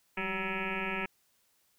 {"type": "tone with frequency modulation", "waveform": "sine", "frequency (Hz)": 1318.5, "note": "E6", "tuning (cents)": 0, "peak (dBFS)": -31, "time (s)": [0.17, 1.06], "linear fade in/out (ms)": 5, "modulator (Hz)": 187, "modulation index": 7, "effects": ["white hiss -71 dBFS RMS until 1.78 s"]}